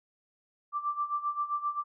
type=tone with tremolo; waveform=sine; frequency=1174.7 Hz; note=D6; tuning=in tune; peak=-26 dBFS; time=0.72-1.84 s; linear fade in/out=50 ms; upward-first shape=sine; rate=7.6 Hz; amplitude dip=80%; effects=none